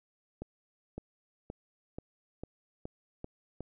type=accelerating click train; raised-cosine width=2 ms; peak=-26 dBFS; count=8; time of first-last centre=0.42-3.606 s; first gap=560 ms; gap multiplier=0.93; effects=none